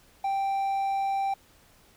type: tone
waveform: triangle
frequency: 784 Hz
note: G5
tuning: in tune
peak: -23 dBFS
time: 0.24-1.34 s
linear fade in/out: 5 ms
effects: pink hiss -59 dBFS RMS until 1.96 s